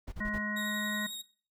brown noise bursts, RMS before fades -39 dBFS, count 4, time 0.07-0.385 s, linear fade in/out 10 ms, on 54 ms, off 33 ms
harmonic tone, 210 Hz, G#3, 19 cents sharp, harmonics 1 / 3 / 5 / 7 / 9, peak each -35 / -46 / -43 / -43 / -35 dBFS, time 0.2-1.07 s, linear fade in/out 10 ms
sawtooth tone with vibrato, 3756 Hz, A#7, 12 cents sharp, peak -36 dBFS, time 0.56-1.22 s, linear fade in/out 10 ms, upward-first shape triangle, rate 11 Hz, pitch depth 20 cents each way
effects noise-tail reverb RT60 0.4 s tail -18 dB re dry

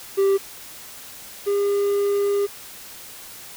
triangle tone pair in turn, 392 / 403.5 Hz, G4 / G#4, 0 / -50 cents, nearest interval minor second, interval 50 cents, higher second, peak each -13 / -16 dBFS, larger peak first, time 0.17-0.38 / 1.46-2.47 s, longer second, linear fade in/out 20 ms, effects white hiss -40 dBFS RMS until 3.56 s

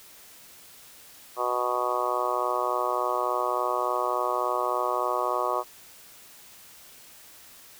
harmonic tone, 123.47 Hz, B2, in tune, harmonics 3 / 4 / 5 / 6 / 7 / 8 / 9 / 10, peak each -34 / -33 / -31 / -34 / -35 / -33 / -29 / -34 dBFS, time 1.36-5.64 s, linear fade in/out 50 ms, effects white hiss -50 dBFS RMS until 7.79 s

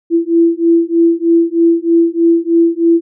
sine beating tone pair, 333.5 / 336.7 Hz, E4 / E4, +20 / +37 cents, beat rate 3.2 Hz, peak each -11 dBFS, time 0.1-3.01 s, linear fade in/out 50 ms, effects none

